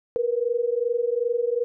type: tone pair together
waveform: sine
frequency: 466.2 / 488.8 Hz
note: A#4 / B4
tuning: 0 / -18 cents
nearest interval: minor second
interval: 82 cents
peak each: -24 dBFS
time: 0.16-1.64 s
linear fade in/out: 0 ms
effects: none